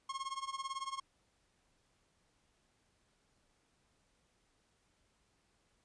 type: tone with tremolo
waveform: 45% pulse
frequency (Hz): 1080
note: C#6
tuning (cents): -45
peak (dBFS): -36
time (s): 0.09-1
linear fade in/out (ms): 5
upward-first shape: sine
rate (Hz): 18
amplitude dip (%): 85
effects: pink hiss -75 dBFS RMS until 5.84 s + resampled to 22050 Hz